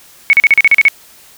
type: tone bursts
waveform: sine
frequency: 2217 Hz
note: C#7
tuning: in tune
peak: -3 dBFS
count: 9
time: 0.3-0.883 s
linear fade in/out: 0 ms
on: 31 ms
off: 38 ms
effects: white hiss -42 dBFS RMS until 1.37 s